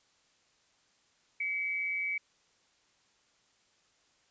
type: tone pair together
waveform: sine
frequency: 2103 / 2282 Hz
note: C7 / C#7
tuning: +8 / +50 cents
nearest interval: minor second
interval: 142 cents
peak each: -40 / -31 dBFS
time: 1.4-2.18 s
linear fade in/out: 5 ms
effects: white hiss -69 dBFS RMS until 4.3 s + resampled to 16000 Hz